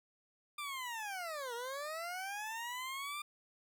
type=linear two-way sweep; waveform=20% pulse; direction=down then up; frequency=1200 to 460.9 to 1200 Hz; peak=-35 dBFS; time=0.58-3.22 s; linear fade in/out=5 ms; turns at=1.54 s; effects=none